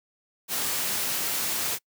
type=noise; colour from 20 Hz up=white; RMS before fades=-28 dBFS; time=0.48-1.79 s; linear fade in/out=50 ms; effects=noise-tail reverb RT60 0.1 s tail -26 dB re dry + high-pass 100 Hz 12 dB/octave